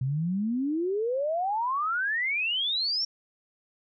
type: exponential sweep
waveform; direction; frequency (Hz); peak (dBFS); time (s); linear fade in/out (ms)
sine; up; 125.1 to 5588; -25; 0.01-3.05; 5
effects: none